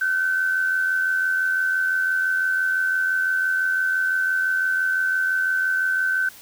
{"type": "tone pair together", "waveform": "sine", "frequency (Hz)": [1445, 1530.9], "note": ["F#6", "G6"], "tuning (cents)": [-41, -41], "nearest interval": "minor second", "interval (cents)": 100, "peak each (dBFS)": [-30, -19], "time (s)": [0.01, 6.29], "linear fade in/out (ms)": 5, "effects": ["white hiss -45 dBFS RMS until 6.41 s"]}